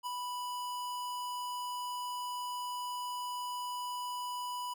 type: tone with ADSR envelope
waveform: square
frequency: 987 Hz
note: B5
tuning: 1 cent flat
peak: -34 dBFS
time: 0.03-4.74 s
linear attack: 38 ms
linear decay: 4 ms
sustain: -3 dB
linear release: 10 ms
effects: none